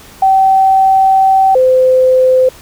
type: tone pair in turn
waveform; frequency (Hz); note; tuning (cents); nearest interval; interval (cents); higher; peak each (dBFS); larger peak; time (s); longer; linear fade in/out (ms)
sine; 769 / 514.5; G5 / C5; -33 / -29; perfect fifth; 696; first; -5; neither; 0.22-1.55 / 1.55-2.49; first; 5
effects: pink hiss -37 dBFS RMS until 2.61 s